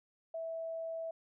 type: tone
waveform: sine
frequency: 655 Hz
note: E5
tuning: 11 cents flat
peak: -37 dBFS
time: 0.34-1.11 s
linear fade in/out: 5 ms
effects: none